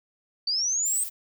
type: linear sweep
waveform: sine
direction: up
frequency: 4534 to 8400 Hz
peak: -23 dBFS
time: 0.47-1.04 s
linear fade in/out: 5 ms
type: noise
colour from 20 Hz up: violet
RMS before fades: -35 dBFS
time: 0.85-1.1 s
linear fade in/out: 20 ms
effects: none

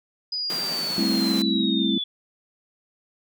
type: linear sweep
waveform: sine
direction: down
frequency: 4978 to 3424 Hz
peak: -25 dBFS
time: 0.32-2.04 s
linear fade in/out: 5 ms
type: high-pass noise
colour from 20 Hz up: pink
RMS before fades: -34 dBFS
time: 0.5-1.42 s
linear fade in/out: 0 ms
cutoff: 150 Hz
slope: 48 dB/octave
type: chord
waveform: sine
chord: A minor seventh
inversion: third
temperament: equal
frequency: 196 / 220 / 261.6 / 329.6 Hz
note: G3 / A3 / C4 / E4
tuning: 0 / 0 / 0 / 0 cents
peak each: -26 dBFS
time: 0.98-1.98 s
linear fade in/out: 2 ms
effects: none

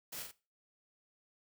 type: noise with echo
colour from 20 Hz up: white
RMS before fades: -44 dBFS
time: 0.12-0.23 s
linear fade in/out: 10 ms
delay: 43 ms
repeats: 2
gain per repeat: -4 dB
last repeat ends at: 0.316 s
effects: noise-tail reverb RT60 0.3 s tail -18 dB re dry

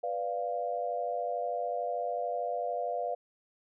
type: chord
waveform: sine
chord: B diminished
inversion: none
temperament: equal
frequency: 493.9 / 587.3 / 698.5 Hz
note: B4 / D5 / F5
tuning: 0 / 0 / 0 cents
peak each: -36 / -36 / -33 dBFS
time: 0.03-3.15 s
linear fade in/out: 10 ms
effects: none

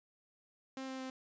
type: tone with pitch steps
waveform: sawtooth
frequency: 264.8 / 262.8 / 260.9 Hz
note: C4 / C4 / C4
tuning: +21 / +8 / -5 cents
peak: -37 dBFS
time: 0.77-1.1 s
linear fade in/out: 2 ms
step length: 110 ms
effects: resampled to 16000 Hz

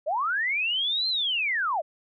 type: linear two-way sweep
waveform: sine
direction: up then down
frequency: 552 to 4186 to 558 Hz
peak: -23 dBFS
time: 0.06-1.82 s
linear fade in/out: 20 ms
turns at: 1.08 s
effects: MP3 64 kbps

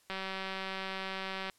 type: click train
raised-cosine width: 0.3 ms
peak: -22 dBFS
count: 268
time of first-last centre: 0.1-1.498 s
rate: 191 Hz
effects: white hiss -67 dBFS RMS until 1.58 s + low-pass 11000 Hz 12 dB/octave

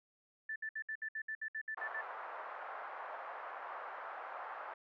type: tone bursts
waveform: sine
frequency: 1760 Hz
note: A6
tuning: in tune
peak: -38 dBFS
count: 12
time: 0.49-2.011 s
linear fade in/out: 5 ms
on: 69 ms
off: 63 ms
type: band-pass noise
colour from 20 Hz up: white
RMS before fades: -46 dBFS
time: 1.77-4.74 s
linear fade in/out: 5 ms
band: 600 to 1400 Hz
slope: 24 dB/octave
effects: none

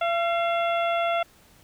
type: harmonic tone with a mistuned harmonic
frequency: 680 Hz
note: F5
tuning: 46 cents flat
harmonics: 1 / 2 / 3 / 4 / 5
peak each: -23 / -29 / -33 / -35 / -37 dBFS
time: 0.01-1.23 s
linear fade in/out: 5 ms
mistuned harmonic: 3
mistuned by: +61 cents
effects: pink hiss -56 dBFS RMS until 1.63 s

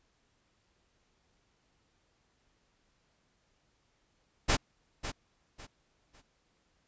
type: noise with echo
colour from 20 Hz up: pink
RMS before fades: -25 dBFS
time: 4.48-4.57 s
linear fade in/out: 20 ms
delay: 550 ms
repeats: 3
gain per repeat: -11 dB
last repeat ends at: 6.22 s
effects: pink hiss -73 dBFS RMS until 6.87 s + resampled to 16000 Hz

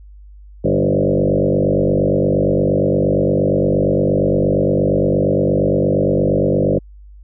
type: tone with frequency modulation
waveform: sine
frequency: 340 Hz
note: F4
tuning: 46 cents flat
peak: -12 dBFS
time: 0.64-6.79 s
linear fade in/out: 10 ms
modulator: 48.6 Hz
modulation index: 4.9
effects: added 50 Hz sine -37 dBFS peak until 7.23 s

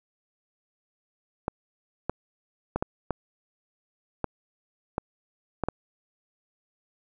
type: clicks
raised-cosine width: 1 ms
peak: -12 dBFS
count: 9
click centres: 1.481 / 2.096 / 2.76 / 2.825 / 3.107 / 4.243 / 4.981 / 5.637 / 5.686 s
effects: none

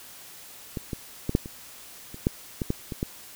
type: clicks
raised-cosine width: 3 ms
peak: -17 / -17 / -13 / -6 / -24 / -26 / -8 / -14 / -11 / -19 / -13 dBFS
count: 11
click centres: 0.772 / 0.932 / 1.294 / 1.351 / 1.459 / 2.144 / 2.269 / 2.618 / 2.704 / 2.922 / 3.029 s
effects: white hiss -46 dBFS RMS until 3.35 s

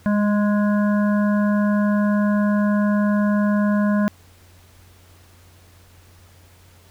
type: harmonic tone with a mistuned harmonic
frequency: 207.7 Hz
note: G#3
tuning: in tune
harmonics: 1 / 3 / 5 / 7 / 8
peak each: -16 / -26 / -30 / -33 / -34 dBFS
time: 0.06-4.08 s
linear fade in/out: 0 ms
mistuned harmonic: 1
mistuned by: -17 cents
effects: added 89 Hz sine -49 dBFS peak until 6.9 s + pink hiss -53 dBFS RMS until 6.9 s

